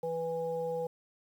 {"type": "harmonic tone", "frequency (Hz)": 164.6, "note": "E3", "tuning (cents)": -2, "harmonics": [1, 3, 5], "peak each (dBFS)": [-43, -32, -41], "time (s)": [0.03, 0.87], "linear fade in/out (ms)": 5, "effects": ["10-bit"]}